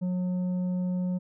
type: tone with tanh clipping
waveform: sine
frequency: 181.3 Hz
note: F#3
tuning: 35 cents flat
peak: -27 dBFS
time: 0.01-1.19 s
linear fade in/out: 20 ms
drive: 6 dB
effects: none